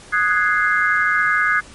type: chord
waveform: sine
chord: Ab dominant seventh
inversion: second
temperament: equal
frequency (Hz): 1244.5 / 1480 / 1661.2 / 2093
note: Eb6 / Gb6 / Ab6 / C7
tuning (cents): 0 / 0 / 0 / 0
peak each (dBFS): -20 / -20 / -18 / -23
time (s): 0.12-1.61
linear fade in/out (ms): 20
effects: pink hiss -42 dBFS RMS until 1.74 s + MP3 48 kbps